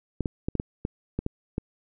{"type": "clicks", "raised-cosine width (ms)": 3, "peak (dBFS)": -14, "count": 9, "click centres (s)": [0.207, 0.258, 0.485, 0.553, 0.599, 0.851, 1.19, 1.264, 1.581], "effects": []}